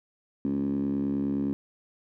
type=tone with band-pass filter; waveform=10% pulse; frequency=69.8 Hz; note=C#2; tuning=13 cents sharp; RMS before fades=-28 dBFS; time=0.45-1.53 s; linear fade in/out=0 ms; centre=250 Hz; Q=6.7; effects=none